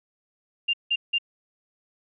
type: tone bursts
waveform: sine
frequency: 2794 Hz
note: F7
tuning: in tune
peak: -20 dBFS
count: 3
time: 0.68-1.185 s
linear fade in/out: 10 ms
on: 55 ms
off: 170 ms
effects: none